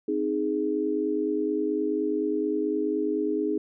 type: chord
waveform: sine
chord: Ab major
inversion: first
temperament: equal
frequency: 261.6 / 311.1 / 415.3 Hz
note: C4 / Eb4 / Ab4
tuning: 0 / 0 / 0 cents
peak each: -32 / -27 / -27 dBFS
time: 0.08-3.58 s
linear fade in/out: 5 ms
effects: none